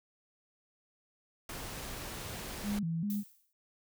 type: noise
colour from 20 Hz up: pink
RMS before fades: -42 dBFS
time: 1.49-2.79 s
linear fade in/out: 2 ms
type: tone with vibrato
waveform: sine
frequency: 184.1 Hz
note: F#3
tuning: 8 cents flat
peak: -31 dBFS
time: 2.63-3.24 s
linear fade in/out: 50 ms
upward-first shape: square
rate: 2.5 Hz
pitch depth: 190 cents each way
type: noise with exponential decay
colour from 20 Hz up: violet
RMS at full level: -41 dBFS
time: 3.1-3.53 s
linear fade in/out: 1 ms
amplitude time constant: 92 ms
effects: none